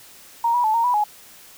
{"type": "tone with pitch steps", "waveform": "sine", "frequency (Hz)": [932, 971, 869, 925, 982, 838], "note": ["A#5", "B5", "A5", "A#5", "B5", "G#5"], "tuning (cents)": [-1, -30, -22, -14, -10, 15], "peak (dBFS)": -16, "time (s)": [0.44, 1.04], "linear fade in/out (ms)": 5, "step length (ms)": 100, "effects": ["white hiss -46 dBFS RMS until 1.57 s"]}